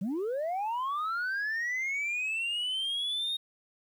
sine linear sweep, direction up, 172.7 to 3729 Hz, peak -27 dBFS, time 0.01-3.37 s, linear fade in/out 10 ms, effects tanh soft clip ceiling -28 dBFS + 10-bit

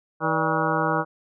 harmonic tone with a mistuned harmonic, 160 Hz, D#3, 49 cents sharp, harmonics 1 / 2 / 3 / 4 / 5 / 6 / 7 / 8 / 9, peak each -29 / -29 / -29 / -29 / -29 / -29 / -29 / -29 / -29 dBFS, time 0.2-1.05 s, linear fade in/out 50 ms, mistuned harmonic 4, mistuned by -140 cents, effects none

